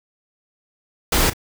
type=noise with echo; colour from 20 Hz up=pink; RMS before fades=-17 dBFS; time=1.12-1.3 s; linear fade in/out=5 ms; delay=35 ms; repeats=1; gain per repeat=-15 dB; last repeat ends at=1.335 s; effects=none